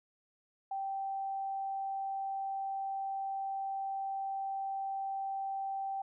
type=tone; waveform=sine; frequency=780 Hz; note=G5; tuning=9 cents flat; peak=-34 dBFS; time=0.71-6.02 s; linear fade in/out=5 ms; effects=none